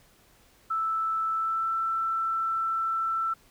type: tone with pitch glide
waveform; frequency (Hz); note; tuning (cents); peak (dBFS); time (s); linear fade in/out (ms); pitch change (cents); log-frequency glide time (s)
sine; 1318 to 1333.3; E6 to E6; -1 to +19; -25; 0.7-3.34; 10; +20; 1.33-1.72
effects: pink hiss -60 dBFS RMS until 3.5 s

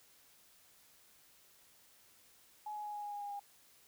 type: tone with pitch steps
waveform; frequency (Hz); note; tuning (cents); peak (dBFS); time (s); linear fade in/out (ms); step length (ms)
sine; 844 / 839.1 / 834.3 / 829.5 / 824.7 / 820 / 815.3 / 810.6; G#5 / G#5 / G#5 / G#5 / G#5 / G#5 / G#5 / G#5; +28 / +18 / +8 / -2 / -12 / -22 / -32 / -42; -40; 2.66-3.396; 5; 92
effects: white hiss -65 dBFS RMS until 3.87 s

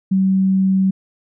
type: tone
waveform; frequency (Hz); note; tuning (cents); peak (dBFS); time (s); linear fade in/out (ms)
sine; 190.8; G3; -47; -12; 0.11-0.91; 10
effects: none

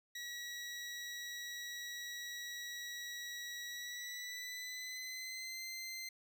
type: tone with pitch glide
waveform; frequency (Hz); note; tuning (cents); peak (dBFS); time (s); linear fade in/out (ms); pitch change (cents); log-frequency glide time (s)
20% pulse; 1924 to 2074; B6 to C7; -46 to -16; -38; 0.15-6.09; 5; +130; 3.67-5.62
effects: none

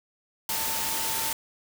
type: tone in noise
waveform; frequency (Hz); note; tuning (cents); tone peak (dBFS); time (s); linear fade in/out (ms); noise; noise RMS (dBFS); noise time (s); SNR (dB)
sine; 896; A5; +31; -36; 0.49-1.33; 2; white; -29; 0.49-1.33; -10
effects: none

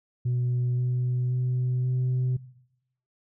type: tone with pitch steps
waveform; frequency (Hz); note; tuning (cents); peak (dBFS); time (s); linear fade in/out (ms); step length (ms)
sine; 123.47 / 124.69 / 125.92 / 127.16; B2 / B2 / B2 / C3; 0 / +17 / +34 / -49; -21; 0.25-2.37; 10; 530
effects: noise-tail reverb RT60 0.8 s tail -19 dB re dry + tanh soft clip ceiling -21 dBFS

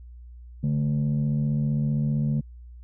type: tone pair together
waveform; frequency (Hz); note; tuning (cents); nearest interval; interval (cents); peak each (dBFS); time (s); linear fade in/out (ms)
sine; 144.6 / 220; D3 / A3; -27 / 0; perfect fifth; 727; -21 / -25; 0.63-2.41; 10
effects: tanh soft clip ceiling -18 dBFS + added 60 Hz sine -41 dBFS peak until 2.83 s

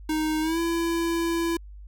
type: tone with pitch glide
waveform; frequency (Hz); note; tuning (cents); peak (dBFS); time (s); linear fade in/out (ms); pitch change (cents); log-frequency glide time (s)
square; 311.1 to 335.4; D#4 to E4; 0 to +30; -24; 0.09-1.57; 5; +130; 0.41-0.59
effects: added 50 Hz sine -40 dBFS peak until 1.87 s

